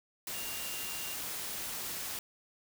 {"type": "tone in noise", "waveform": "sine", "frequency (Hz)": 2792, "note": "F7", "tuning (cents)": -1, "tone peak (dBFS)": -45, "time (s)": [0.34, 1.14], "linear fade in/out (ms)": 2, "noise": "white", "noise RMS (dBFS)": -39, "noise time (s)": [0.27, 2.19], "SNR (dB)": -9, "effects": []}